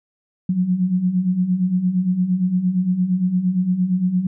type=beating tone pair; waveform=sine; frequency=176.4 / 185.1 Hz; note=F3 / F#3; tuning=+18 / +1 cents; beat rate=8.7 Hz; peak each=-23 / -17 dBFS; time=0.49-4.27 s; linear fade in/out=5 ms; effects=none